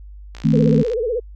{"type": "click train", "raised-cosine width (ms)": 0.2, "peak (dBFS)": -20, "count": 35, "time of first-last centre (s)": [0.35, 0.934], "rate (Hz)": 58.2}
{"type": "chord", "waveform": "sine", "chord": "A diminished", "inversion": "second", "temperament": "equal", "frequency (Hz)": [155.56, 220, 261.6], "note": ["Eb3", "A3", "C4"], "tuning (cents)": [0, 0, 0], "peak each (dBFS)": [-15, -16, -19], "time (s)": [0.44, 0.83], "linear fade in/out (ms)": 10}
{"type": "tone with vibrato", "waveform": "sine", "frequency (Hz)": 466.2, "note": "A#4", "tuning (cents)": 0, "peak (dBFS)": -18, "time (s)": [0.53, 1.2], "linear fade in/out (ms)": 10, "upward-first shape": "sine", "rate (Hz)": 16, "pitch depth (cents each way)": 150}
{"effects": ["added 50 Hz sine -35 dBFS peak until 1.35 s"]}